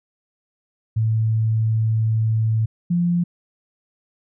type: tone pair in turn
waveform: sine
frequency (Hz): 110.9 / 173.97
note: A2 / F3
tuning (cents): +14 / -6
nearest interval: minor sixth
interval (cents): 780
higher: second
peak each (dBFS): -16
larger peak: neither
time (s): 0.96-2.66 / 2.9-3.24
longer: first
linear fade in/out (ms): 10
effects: none